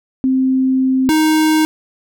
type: tone pair in turn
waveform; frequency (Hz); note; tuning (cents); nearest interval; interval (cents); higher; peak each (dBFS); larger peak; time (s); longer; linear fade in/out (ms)
sine / square; 261.6 / 312.2; C4 / D#4; 0 / +6; minor third; 306; second; -11; neither; 0.24-1.09 / 1.09-1.65; first; 0
effects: none